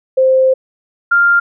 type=tone pair in turn; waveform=sine; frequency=523 / 1397 Hz; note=C5 / F6; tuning=-1 / 0 cents; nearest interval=octave + perfect fourth; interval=1701 cents; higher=second; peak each=-7 / -7 dBFS; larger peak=neither; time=0.17-0.54 / 1.11-1.4 s; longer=first; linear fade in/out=10 ms; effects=none

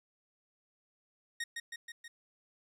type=tone with echo; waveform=sawtooth; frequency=1864.7 Hz; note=A#6; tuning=in tune; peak=-31 dBFS; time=1.4-1.44 s; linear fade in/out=5 ms; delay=160 ms; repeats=4; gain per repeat=-3 dB; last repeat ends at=2.08 s; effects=low-pass 11000 Hz 12 dB/octave + 12-bit

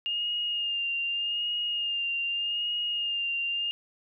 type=tone with vibrato; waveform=sine; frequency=2826 Hz; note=F7; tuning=20 cents sharp; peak=-27 dBFS; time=0.06-3.71 s; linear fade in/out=0 ms; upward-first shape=sine; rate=0.83 Hz; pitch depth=30 cents each way; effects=none

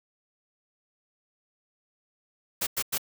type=noise bursts; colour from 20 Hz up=white; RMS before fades=-28 dBFS; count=3; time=2.61-2.981 s; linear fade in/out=10 ms; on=59 ms; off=97 ms; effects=none

